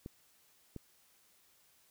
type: clicks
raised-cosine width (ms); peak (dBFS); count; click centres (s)
3; -30; 2; 0.061 / 0.763
effects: white hiss -68 dBFS RMS until 1.9 s